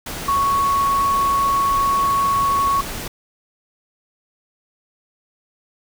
sine tone in noise, 1110 Hz, C#6, 2 cents sharp, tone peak -15 dBFS, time 0.28-2.81 s, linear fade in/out 5 ms, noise pink, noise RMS -29 dBFS, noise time 0.06-3.08 s, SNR +11 dB, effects none

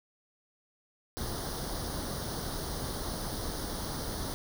pink noise with comb filter, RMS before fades -36 dBFS, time 1.17-4.34 s, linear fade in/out 0 ms, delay 0.2 ms, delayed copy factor +0.8, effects none

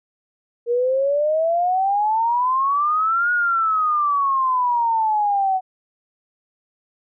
sine exponential two-way sweep, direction up then down, 468.2 to 1454 to 744 Hz, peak -16 dBFS, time 0.66-5.61 s, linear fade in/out 50 ms, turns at 3.32 s, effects none

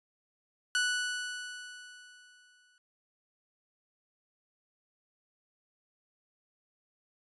sawtooth tone with exponential decay, 1480 Hz, F#6, in tune, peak -22 dBFS, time 0.75-2.78 s, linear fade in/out 1 ms, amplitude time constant 440 ms, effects resampled to 24000 Hz

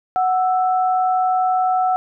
sine tone pair together, 741.4 / 1321 Hz, F#5 / E6, +3 / +3 cents, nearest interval minor seventh, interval 1000 cents, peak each -15 / -25 dBFS, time 0.16-1.96 s, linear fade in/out 0 ms, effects none

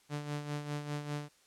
sawtooth tone with tremolo, 147 Hz, D3, 2 cents sharp, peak -30 dBFS, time 0.09-1.29 s, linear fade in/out 50 ms, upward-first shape sine, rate 5 Hz, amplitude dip 60%, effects white hiss -66 dBFS RMS until 1.46 s + low-pass 9000 Hz 12 dB/octave

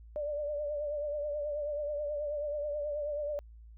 sine tone with vibrato, 589 Hz, D5, 5 cents sharp, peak -32 dBFS, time 0.16-3.39 s, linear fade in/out 0 ms, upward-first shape triangle, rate 9.3 Hz, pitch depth 57 cents each way, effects added 56 Hz sine -49 dBFS peak until 3.77 s

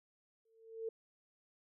sine tone with exponential growth, 450 Hz, A4, 39 cents sharp, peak -35 dBFS, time 0.45-0.89 s, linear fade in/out 5 ms, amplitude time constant 94 ms, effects none

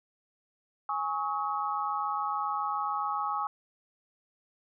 sine chord, Ab suspended fourth, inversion none, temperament equal with one note detuned, 830.6 / 1108.7 / 1275.8 Hz, Ab5 / Db6 / Eb6, 0 / 0 / +43 cents, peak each -33 dBFS, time 0.89-3.47 s, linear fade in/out 2 ms, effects none

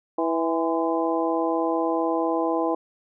harmonic tone with a mistuned harmonic, 164.2 Hz, E3, 6 cents flat, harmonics 2 / 3 / 4 / 5 / 6, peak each -25 / -27 / -28 / -29 / -30 dBFS, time 0.18-2.75 s, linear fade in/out 5 ms, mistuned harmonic 6, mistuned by +64 cents, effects none

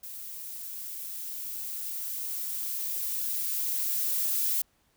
violet noise with level ramp, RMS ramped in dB -41 to -27 dBFS, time 0.03-4.62 s, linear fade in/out 5 ms, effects pink hiss -69 dBFS RMS until 4.96 s

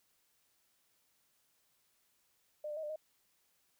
sine tone with pitch steps, 603 / 595 / 634 / 598 / 623 Hz, D5 / D5 / D#5 / D5 / D#5, +46 / +22 / +32 / +31 / +2 cents, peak -38 dBFS, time 2.64-2.96 s, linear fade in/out 5 ms, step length 64 ms, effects white hiss -75 dBFS RMS until 3.79 s

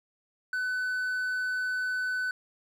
triangle tone, 1504 Hz, F#6, 28 cents sharp, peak -26 dBFS, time 0.53-2.31 s, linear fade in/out 2 ms, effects none

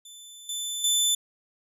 20% pulse tone with level steps, 3520 Hz, A7, in tune, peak -38 / -24 / -15 dBFS, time 0.05-1.15 s, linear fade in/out 5 ms, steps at 0.49 / 0.84 s, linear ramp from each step 2 ms, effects none

